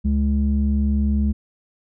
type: tone with low-pass filter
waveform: square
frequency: 70 Hz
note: C#2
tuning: 18 cents sharp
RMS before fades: -19 dBFS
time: 0.04-1.33 s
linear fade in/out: 20 ms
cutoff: 180 Hz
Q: 8.8
effects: none